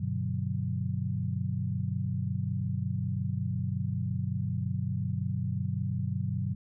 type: chord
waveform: sine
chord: G major seventh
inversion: none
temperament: equal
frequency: 98 / 123.47 / 146.83 / 185 Hz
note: G2 / B2 / D3 / F#3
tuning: 0 / 0 / 0 / 0 cents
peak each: -33 / -33 / -36 / -35 dBFS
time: 0-6.55 s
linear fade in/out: 10 ms
effects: none